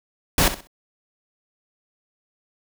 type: noise with echo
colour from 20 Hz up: pink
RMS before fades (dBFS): -17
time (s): 0.38-0.48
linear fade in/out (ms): 2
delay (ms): 64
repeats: 3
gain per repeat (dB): -12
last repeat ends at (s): 0.672
effects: none